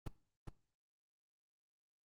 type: noise with echo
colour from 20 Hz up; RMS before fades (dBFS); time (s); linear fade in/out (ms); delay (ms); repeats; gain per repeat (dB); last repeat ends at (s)
brown; -39; 0.06-0.08; 5; 410; 1; -5; 0.49
effects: noise-tail reverb RT60 0.4 s tail -19 dB re dry + Opus 32 kbps